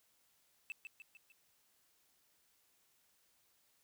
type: tone with echo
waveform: triangle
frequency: 2637 Hz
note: E7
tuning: in tune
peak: -39 dBFS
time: 0.7-0.72 s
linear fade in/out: 0 ms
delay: 150 ms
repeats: 4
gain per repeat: -5 dB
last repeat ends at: 1.32 s
effects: white hiss -74 dBFS RMS until 3.83 s